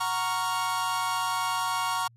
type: chord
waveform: 45% pulse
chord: Gb major seventh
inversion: none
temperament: equal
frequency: 740 / 932.3 / 1108.7 / 1396.9 Hz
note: Gb5 / Bb5 / Db6 / F6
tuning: 0 / 0 / 0 / 0 cents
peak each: -36 / -30 / -30 / -35 dBFS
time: 0-2.08 s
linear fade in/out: 10 ms
effects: added 117 Hz sine -54 dBFS peak until 2.16 s + resampled to 32000 Hz